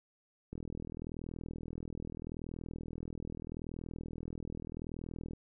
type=click train; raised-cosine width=3 ms; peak=-29 dBFS; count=197; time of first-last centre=0.53-5.334 s; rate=40.8 Hz; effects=none